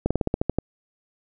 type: slowing click train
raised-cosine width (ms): 2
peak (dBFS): -8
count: 9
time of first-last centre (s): 0.06-0.586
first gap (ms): 46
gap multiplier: 1.1
effects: none